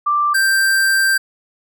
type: tone pair in turn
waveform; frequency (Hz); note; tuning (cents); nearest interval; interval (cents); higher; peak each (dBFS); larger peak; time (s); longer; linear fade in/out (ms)
sine / square; 1178 / 1572.4; D6 / G6; +5 / +5; perfect fourth; 500; second; -13; neither; 0.06-0.34 / 0.34-1.18; second; 10
effects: none